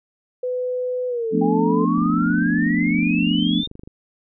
sine tone with pitch glide, 501 to 438.7 Hz, B4 to A4, +25 to -5 cents, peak -21 dBFS, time 0.43-1.85 s, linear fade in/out 5 ms, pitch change -230 cents, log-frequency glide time 1.08-1.32 s
sine chord, B half-diminished seventh, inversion second, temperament equal with one note detuned, 174.61 / 220 / 247.9 / 293.7 Hz, F3 / A3 / B3 / D4, 0 / 0 / +7 / 0 cents, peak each -22 dBFS, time 1.31-3.64 s, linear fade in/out 50 ms
sine exponential sweep, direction up, 784 to 3681 Hz, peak -24 dBFS, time 1.41-3.67 s, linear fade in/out 10 ms
click train, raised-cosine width 3 ms, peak -25 dBFS, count 48, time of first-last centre 1.98-3.875 s, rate 24.8 Hz
effects none

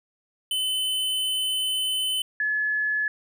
square / sine tone pair in turn, 3036 / 1711 Hz, F#7 / A6, +44 / -49 cents, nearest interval minor seventh, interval 993 cents, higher first, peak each -24 / -22 dBFS, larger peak second, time 0.51-2.22 / 2.4-3.08 s, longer first, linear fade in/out 2 ms, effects none

